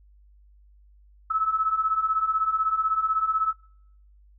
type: beating tone pair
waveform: sine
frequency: 1289 / 1305 Hz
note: E6 / E6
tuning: -39 / -18 cents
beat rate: 16 Hz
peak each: -27 / -23 dBFS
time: 1.3-3.53 s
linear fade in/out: 10 ms
effects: noise-tail reverb RT60 0.7 s tail -24 dB re dry + added 50 Hz sine -52 dBFS peak until 4.38 s